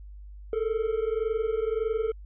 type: tone pair together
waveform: triangle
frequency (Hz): 432.4 / 454.1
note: A4 / A#4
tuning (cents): -30 / -45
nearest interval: minor second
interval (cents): 85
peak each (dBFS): -26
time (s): 0.53-2.12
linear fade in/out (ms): 2
effects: added 50 Hz sine -41 dBFS peak until 2.25 s + resampled to 8000 Hz